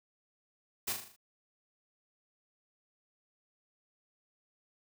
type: noise with echo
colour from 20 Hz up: white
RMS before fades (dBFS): -34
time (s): 0.87-0.93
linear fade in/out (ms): 10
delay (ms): 39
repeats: 6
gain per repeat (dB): -5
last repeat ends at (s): 1.164
effects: none